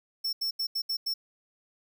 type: tone bursts at uneven times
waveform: square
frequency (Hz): 5400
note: E8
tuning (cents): +41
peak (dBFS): -28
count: 6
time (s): 0.24-0.33 / 0.41-0.51 / 0.59-0.67 / 0.75-0.82 / 0.89-0.97 / 1.06-1.14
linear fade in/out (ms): 10
effects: none